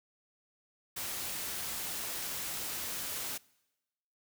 white noise, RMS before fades -38 dBFS, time 0.96-3.38 s, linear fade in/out 10 ms, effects noise-tail reverb RT60 1.0 s tail -24 dB re dry

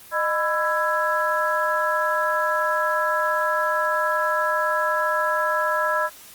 harmonic tone with a mistuned harmonic, 332.3 Hz, E4, 14 cents sharp, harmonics 2 / 3 / 4 / 5, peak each -25 / -25 / -25 / -25 dBFS, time 0.11-6.1 s, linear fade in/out 50 ms, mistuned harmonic 2, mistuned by -140 cents, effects white hiss -45 dBFS RMS until 6.34 s + Opus 24 kbps

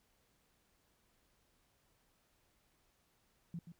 sine tone with echo, 169.1 Hz, E3, 44 cents sharp, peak -40 dBFS, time 3.54-3.59 s, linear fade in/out 2 ms, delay 130 ms, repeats 1, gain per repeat -9 dB, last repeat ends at 3.72 s, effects pink hiss -75 dBFS RMS until 3.79 s

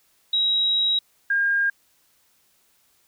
sine tone pair in turn, 3838 / 1613.7 Hz, A#7 / G6, +50 / +50 cents, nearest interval octave + minor third, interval 1500 cents, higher first, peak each -18 dBFS, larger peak neither, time 0.33-0.99 / 1.3-1.7 s, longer first, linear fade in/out 5 ms, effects white hiss -63 dBFS RMS until 3.07 s

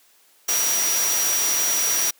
sine tone in noise, 5780 Hz, F#8, 41 cents flat, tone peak -21 dBFS, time 0.48-2.11 s, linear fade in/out 10 ms, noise white, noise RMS -24 dBFS, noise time 0.48-2.11 s, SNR 0 dB, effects white hiss -57 dBFS RMS until 2.19 s + high-pass 300 Hz 12 dB/octave

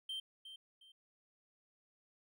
triangle tone with echo, 3136 Hz, G7, in tune, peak -38 dBFS, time 0.09-0.2 s, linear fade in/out 5 ms, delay 360 ms, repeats 2, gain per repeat -10 dB, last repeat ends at 0.92 s, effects none

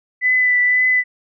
sine tone with vibrato, 1995 Hz, B6, 17 cents sharp, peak -12 dBFS, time 0.21-1.04 s, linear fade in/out 50 ms, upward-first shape triangle, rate 1.9 Hz, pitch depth 20 cents each way, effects none

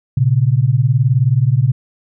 sine beating tone pair, 117.5 / 136.5 Hz, A#2 / C#3, +14 / -26 cents, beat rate 19 Hz, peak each -13 dBFS, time 0.17-1.72 s, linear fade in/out 5 ms, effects none

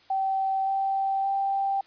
sine tone with pitch steps, 772 / 778.7 / 785.5 Hz, G5 / G5 / G5, -27 / -12 / +3 cents, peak -23 dBFS, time 0.1-1.81 s, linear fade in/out 5 ms, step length 570 ms, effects white hiss -57 dBFS RMS until 1.86 s + resampled to 11025 Hz

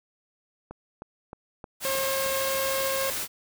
click train, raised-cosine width 1 ms, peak -25 dBFS, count 6, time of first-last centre 0.71-2.263 s, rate 3.22 Hz
white noise, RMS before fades -31 dBFS, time 1.8-3.28 s, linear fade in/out 50 ms
harmonic tone, 538 Hz, C5, 48 cents sharp, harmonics 1 / 2 / 3 / 4 / 5 / 6 / 7 / 8 / 9, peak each -28 / -34 / -38 / -40 / -42 / -44 / -45 / -46 / -47 dBFS, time 1.85-3.1 s, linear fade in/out 0 ms
effects none

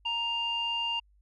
square tone with low-pass filter, 934 Hz, A#5, 3 cents sharp, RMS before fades -31 dBFS, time 0.05-1 s, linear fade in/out 10 ms, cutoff 3000 Hz, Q 8.7, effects added 50 Hz sine -60 dBFS peak until 1.21 s

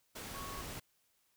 sine tone in noise, 1108.7 Hz, C#6, in tune, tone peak -46 dBFS, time 0.34-0.62 s, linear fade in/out 10 ms, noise pink, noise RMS -45 dBFS, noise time 0.15-0.8 s, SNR -4 dB, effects white hiss -75 dBFS RMS until 1.36 s

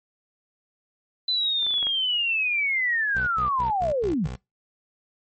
sine linear sweep, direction down, 4044 to 127.6 Hz, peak -21 dBFS, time 1.28-4.27 s, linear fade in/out 5 ms
clicks, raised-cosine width 0.5 ms, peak -31 / -25 / -30 / -27 / -31 / -23 / -21 dBFS, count 7, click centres 1.628 / 1.666 / 1.708 / 1.74 / 1.782 / 1.828 / 1.869 s
20% pulse tone bursts, 63 Hz, B1, 35 cents sharp, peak -27 dBFS, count 6, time 3.15-4.36 s, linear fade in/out 10 ms, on 120 ms, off 98 ms
effects noise-tail reverb RT60 0.2 s tail -22 dB re dry + MP3 32 kbps

